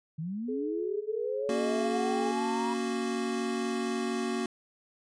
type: linear sweep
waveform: sine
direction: up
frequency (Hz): 149.6 to 963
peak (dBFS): -32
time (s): 0.18-2.74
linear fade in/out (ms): 10
type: tone with vibrato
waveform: sine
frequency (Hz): 424.3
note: G#4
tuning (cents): +37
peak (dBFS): -32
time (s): 0.48-2.32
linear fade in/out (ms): 10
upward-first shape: square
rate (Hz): 6.4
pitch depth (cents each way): 11
type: chord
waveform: square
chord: F# major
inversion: first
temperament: equal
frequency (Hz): 233.1 / 277.2 / 370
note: A#3 / C#4 / F#4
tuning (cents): 0 / 0 / 0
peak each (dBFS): -33 / -38 / -34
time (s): 1.49-4.46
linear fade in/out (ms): 2
effects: resampled to 22050 Hz